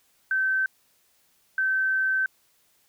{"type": "tone pair in turn", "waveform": "sine", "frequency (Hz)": [1543, 1543], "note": ["G6", "G6"], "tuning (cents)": [-28, -28], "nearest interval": "unison", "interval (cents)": 0, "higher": "neither", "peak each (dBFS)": -21, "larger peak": "neither", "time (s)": [[0.31, 0.66], [1.58, 2.26]], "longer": "second", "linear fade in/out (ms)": 2, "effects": ["white hiss -65 dBFS RMS until 2.88 s"]}